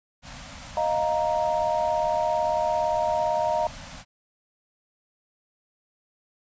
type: band-stop noise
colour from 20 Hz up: pink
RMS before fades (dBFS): -41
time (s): 0.22-4.05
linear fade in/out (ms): 50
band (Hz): 280 to 530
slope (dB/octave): 96
type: chord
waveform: sine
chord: Eb suspended second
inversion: none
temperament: just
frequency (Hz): 622.3 / 700 / 933.4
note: Eb5 / F5 / Bb5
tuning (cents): 0 / +4 / +2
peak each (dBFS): -25 / -27 / -26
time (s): 0.77-3.67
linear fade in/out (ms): 2
effects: resampled to 16000 Hz